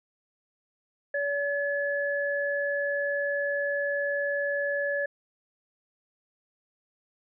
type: tone pair together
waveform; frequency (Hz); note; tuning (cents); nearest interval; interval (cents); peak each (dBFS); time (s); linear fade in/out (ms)
sine; 570.6 / 1710; C#5 / A6; +50 / -50; octave + perfect fifth; 1900; -28 / -29; 1.14-5.06; 5
effects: none

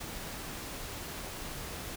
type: noise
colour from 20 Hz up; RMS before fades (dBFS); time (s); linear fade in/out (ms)
pink; -41; 0-1.96; 10
effects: none

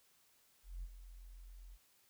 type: tone with ADSR envelope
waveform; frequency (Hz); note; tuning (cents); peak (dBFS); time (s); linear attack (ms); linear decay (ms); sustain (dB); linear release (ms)
sine; 43.65; F1; 0; -39; 0.63-1.78; 200; 47; -12; 45
effects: tanh soft clip ceiling -38 dBFS + white hiss -71 dBFS RMS until 2.09 s

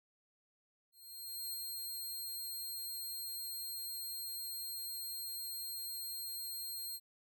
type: tone with ADSR envelope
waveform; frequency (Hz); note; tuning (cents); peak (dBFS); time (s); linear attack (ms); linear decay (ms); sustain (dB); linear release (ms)
10% pulse; 4202; C8; +7; -32; 0.92-7; 620; 3; -2; 49
effects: none

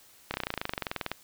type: slowing click train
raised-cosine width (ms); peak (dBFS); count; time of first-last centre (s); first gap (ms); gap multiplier
0.3; -14; 21; 0.31-1.116; 30; 1.03
effects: white hiss -57 dBFS RMS until 1.23 s

